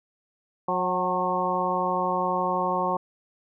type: harmonic tone with a mistuned harmonic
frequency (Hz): 181.2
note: F#3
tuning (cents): -36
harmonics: 1 / 2 / 3 / 4 / 5 / 6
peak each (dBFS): -33 / -32 / -30 / -30 / -28 / -28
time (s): 0.68-2.97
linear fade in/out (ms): 5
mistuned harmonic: 4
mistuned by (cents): +46
effects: none